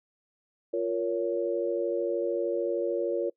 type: chord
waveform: sine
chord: Bb minor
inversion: second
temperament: just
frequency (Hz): 349.6 / 466.2 / 559.4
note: F4 / Bb4 / Db5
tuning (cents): +2 / 0 / +16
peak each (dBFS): -30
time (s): 0.73-3.3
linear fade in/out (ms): 10
effects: noise-tail reverb RT60 0.1 s tail -22 dB re dry